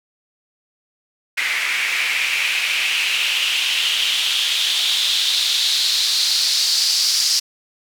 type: noise with band-pass filter sweep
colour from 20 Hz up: white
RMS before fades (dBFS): -19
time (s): 1.37-7.4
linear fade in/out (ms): 10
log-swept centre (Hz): 2100 to 5000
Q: 4.1
effects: none